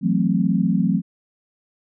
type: chord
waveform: sine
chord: F# half-diminished seventh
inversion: third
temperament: equal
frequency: 164.81 / 185 / 220 / 261.6 Hz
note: E3 / F#3 / A3 / C4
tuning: 0 / 0 / 0 / 0 cents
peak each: -23 / -19 / -22 / -24 dBFS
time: 0.01-1.02 s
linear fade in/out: 50 ms
effects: none